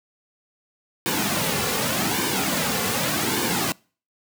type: noise with flanger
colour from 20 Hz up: pink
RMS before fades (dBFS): -23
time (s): 1.06-3.72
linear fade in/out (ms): 0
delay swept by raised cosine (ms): 1.5 to 3.2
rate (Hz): 0.85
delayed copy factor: -0.6
effects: noise-tail reverb RT60 0.4 s tail -26 dB re dry + high-pass 150 Hz 12 dB/octave